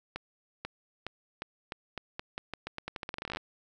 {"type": "accelerating click train", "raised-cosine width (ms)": 0.3, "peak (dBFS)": -20, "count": 26, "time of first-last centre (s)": [0.16, 3.37], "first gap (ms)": 490, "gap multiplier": 0.85, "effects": []}